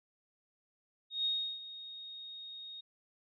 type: tone with ADSR envelope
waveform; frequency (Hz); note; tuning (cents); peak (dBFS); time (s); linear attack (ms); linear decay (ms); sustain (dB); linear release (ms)
sine; 3729; A#7; 0; -29; 1.1-2.81; 150; 340; -15; 9
effects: none